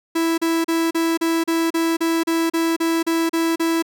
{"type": "tone bursts", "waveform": "45% pulse", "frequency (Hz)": 329.6, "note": "E4", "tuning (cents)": 0, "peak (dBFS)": -17, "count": 14, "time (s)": [0.15, 3.825], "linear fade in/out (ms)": 10, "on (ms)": 230, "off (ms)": 35, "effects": []}